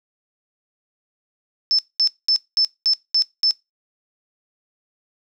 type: tone bursts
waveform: sine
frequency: 5274 Hz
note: E8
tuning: in tune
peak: -14 dBFS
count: 7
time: 1.71-3.509 s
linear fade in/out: 0 ms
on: 77 ms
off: 210 ms
effects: noise-tail reverb RT60 0.2 s tail -20 dB re dry